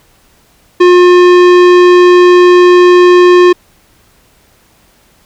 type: tone with tanh clipping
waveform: sine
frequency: 357.3 Hz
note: F4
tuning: 40 cents sharp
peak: -3 dBFS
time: 0.8-3.53 s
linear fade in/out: 10 ms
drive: 18 dB
effects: pink hiss -48 dBFS RMS until 5.25 s